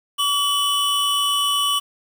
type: tone pair together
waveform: square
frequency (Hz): 1141.8 / 2982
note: D6 / F#7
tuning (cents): -49 / +13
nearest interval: octave + perfect fourth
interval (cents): 1662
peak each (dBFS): -23 / -20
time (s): 0.18-1.8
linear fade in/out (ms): 20
effects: 7-bit